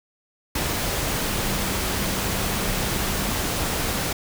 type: tone in noise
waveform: sine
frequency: 196 Hz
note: G3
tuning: in tune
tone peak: -33 dBFS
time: 1.23-3.3 s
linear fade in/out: 5 ms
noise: pink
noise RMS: -25 dBFS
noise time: 0.55-4.13 s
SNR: -11 dB
effects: none